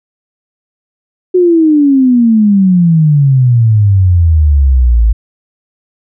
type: exponential sweep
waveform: sine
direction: down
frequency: 370 to 53.3 Hz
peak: -4 dBFS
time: 1.34-5.13 s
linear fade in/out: 10 ms
effects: none